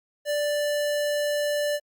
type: tone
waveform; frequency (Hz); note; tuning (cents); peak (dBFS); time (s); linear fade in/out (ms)
square; 587.3; D5; 0; -24; 0.25-1.8; 50
effects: Opus 48 kbps